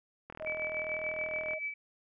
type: click train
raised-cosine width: 0.5 ms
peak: -29 dBFS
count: 51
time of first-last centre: 0.3-1.535 s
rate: 40.5 Hz
type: tone with vibrato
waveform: sine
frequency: 622.3 Hz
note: D#5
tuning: in tune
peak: -37 dBFS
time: 0.4-1.59 s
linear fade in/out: 10 ms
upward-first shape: sine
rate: 7.1 Hz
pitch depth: 12 cents each way
type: tone with tremolo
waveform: sine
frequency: 2300 Hz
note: D7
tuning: 37 cents flat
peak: -32 dBFS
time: 0.46-1.74 s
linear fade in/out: 5 ms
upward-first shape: sine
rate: 6.9 Hz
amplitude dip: 60%
effects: none